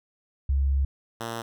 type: tone pair in turn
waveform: sine / 5% pulse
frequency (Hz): 68.5 / 115.2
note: C#2 / A#2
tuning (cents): -20 / -20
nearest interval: major sixth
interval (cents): 900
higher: second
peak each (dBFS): -20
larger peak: neither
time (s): 0.49-0.85 / 1.2-1.42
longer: first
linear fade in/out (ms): 5
effects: none